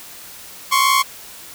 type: tone pair together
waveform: sawtooth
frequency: 1054.3 / 1117 Hz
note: C6 / C#6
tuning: +13 / +13 cents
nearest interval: minor second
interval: 100 cents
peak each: -12 dBFS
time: 0.71-1.03 s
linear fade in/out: 20 ms
effects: white hiss -38 dBFS RMS until 1.54 s